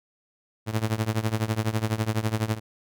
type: tone with tremolo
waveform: sawtooth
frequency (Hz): 109.9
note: A2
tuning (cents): -2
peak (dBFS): -16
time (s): 0.66-2.6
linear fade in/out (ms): 50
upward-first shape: triangle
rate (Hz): 12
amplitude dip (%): 95
effects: none